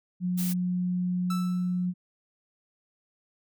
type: tone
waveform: sine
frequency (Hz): 180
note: F#3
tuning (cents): -47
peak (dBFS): -25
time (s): 0.2-1.94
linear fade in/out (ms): 50
type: noise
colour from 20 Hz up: blue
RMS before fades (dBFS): -35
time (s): 0.37-0.54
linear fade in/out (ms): 20
type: tone with exponential decay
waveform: 45% pulse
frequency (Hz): 1321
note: E6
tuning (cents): +3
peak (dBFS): -31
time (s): 1.3-1.86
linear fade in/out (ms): 5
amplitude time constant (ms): 120
effects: none